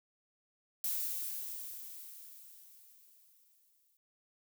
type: noise with exponential decay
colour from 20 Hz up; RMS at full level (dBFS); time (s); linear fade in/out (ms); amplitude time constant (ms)
violet; -34; 0.84-3.97; 1; 680
effects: none